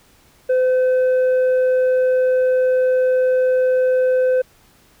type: tone with tanh clipping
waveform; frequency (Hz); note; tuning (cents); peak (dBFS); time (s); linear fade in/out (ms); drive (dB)
sine; 511; C5; -41; -14; 0.49-4.42; 10; 4
effects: pink hiss -53 dBFS RMS until 5 s